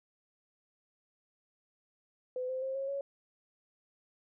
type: tone with pitch steps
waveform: sine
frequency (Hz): 506 / 518.1 / 530.5 / 543.3 / 556.3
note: B4 / C5 / C5 / C#5 / C#5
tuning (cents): +42 / -17 / +24 / -35 / +6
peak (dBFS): -33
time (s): 2.36-3.01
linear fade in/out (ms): 2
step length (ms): 130
effects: none